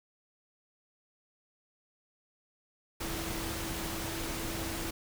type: tone in noise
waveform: sine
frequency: 329.6 Hz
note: E4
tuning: in tune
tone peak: -41 dBFS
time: 3-4.91 s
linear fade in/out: 10 ms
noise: pink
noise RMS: -37 dBFS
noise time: 3-4.91 s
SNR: -7 dB
effects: none